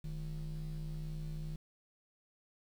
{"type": "ring-modulated tone", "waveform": "triangle", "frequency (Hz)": 92.9, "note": "F#2", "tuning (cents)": 7, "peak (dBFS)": -33, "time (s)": [0.04, 1.56], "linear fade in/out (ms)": 5, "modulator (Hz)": 61.8, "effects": ["10-bit"]}